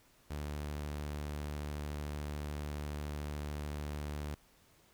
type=tone; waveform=sawtooth; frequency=73.9 Hz; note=D2; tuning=11 cents sharp; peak=-34 dBFS; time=0.3-4.35 s; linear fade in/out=10 ms; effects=pink hiss -66 dBFS RMS until 4.93 s